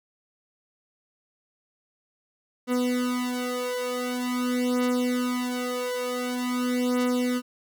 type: beating tone pair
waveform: 30% pulse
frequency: 248.1 / 248.56 Hz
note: B3 / B3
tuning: +8 / +11 cents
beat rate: 0.46 Hz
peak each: -25 dBFS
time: 2.67-7.42 s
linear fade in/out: 50 ms
effects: none